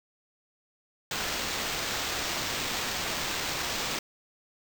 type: noise with sample-and-hold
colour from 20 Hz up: violet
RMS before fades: -32 dBFS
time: 1.11-3.99 s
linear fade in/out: 2 ms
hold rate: 11025 Hz
effects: none